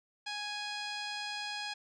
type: tone with low-pass filter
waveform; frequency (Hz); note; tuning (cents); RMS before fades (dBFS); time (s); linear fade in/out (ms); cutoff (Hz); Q
15% pulse; 830.6; G#5; 0; -39; 0.26-1.74; 10; 5200; 8.9
effects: none